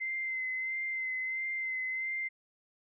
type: tone with vibrato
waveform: sine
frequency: 2068 Hz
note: C7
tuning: 21 cents flat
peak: -32 dBFS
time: 0-2.29 s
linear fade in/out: 20 ms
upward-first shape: sine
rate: 1.5 Hz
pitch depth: 23 cents each way
effects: none